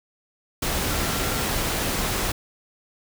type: tone in noise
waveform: sine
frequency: 1367 Hz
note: F6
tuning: 37 cents flat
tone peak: -36 dBFS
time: 0.9-1.45 s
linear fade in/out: 5 ms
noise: pink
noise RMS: -25 dBFS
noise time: 0.62-2.32 s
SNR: -14 dB
effects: none